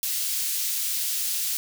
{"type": "high-pass noise", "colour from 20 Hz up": "white", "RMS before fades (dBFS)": -27, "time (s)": [0.03, 1.57], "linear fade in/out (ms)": 0, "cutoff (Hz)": 3300, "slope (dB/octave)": 12, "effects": []}